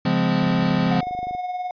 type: chord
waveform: square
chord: Db major seventh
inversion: none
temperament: equal with one note detuned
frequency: 138.59 / 174.61 / 207.7 / 256.4 Hz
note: Db3 / F3 / Ab3 / C4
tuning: 0 / 0 / 0 / -35 cents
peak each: -27 / -22 / -25 / -24 dBFS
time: 0.05-1.01 s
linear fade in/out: 5 ms
type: click train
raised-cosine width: 2 ms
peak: -24 dBFS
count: 24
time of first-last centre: 0.43-1.35 s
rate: 25 Hz
type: tone with tremolo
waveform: triangle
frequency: 726 Hz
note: F#5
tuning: 33 cents flat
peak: -21 dBFS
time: 0.91-1.71 s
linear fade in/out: 2 ms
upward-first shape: sine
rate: 19 Hz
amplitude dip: 50%
effects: resampled to 11025 Hz